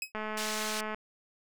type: tone with exponential decay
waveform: sawtooth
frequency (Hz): 2547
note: D#7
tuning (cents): +40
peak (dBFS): -26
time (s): 0.02-0.12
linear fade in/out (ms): 2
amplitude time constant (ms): 20
type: click train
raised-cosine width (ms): 0.5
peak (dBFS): -22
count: 172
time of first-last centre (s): 0.15-0.945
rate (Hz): 215
type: band-pass noise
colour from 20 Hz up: pink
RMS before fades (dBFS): -37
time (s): 0.37-0.81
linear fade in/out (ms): 5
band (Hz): 2500 to 8700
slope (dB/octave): 12
effects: none